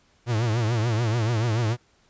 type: tone with vibrato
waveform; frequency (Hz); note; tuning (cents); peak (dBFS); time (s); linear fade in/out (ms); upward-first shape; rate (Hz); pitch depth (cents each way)
45% pulse; 113.9; A#2; -40; -21; 0.26-1.77; 50; triangle; 6.9; 150
effects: pink hiss -62 dBFS RMS until 2.09 s + resampled to 16000 Hz